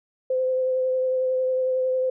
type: tone with vibrato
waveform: sine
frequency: 515 Hz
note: C5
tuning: 28 cents flat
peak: -20 dBFS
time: 0.3-2.1 s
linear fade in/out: 5 ms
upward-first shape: triangle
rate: 11 Hz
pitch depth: 17 cents each way
effects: none